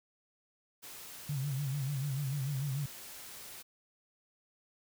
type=noise; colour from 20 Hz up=white; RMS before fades=-48 dBFS; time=0.82-3.63 s; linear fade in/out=20 ms
type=tone with vibrato; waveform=sine; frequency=138.59 Hz; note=C#3; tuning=in tune; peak=-32 dBFS; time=1.29-2.86 s; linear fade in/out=5 ms; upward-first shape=sine; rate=6.8 Hz; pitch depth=110 cents each way
effects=none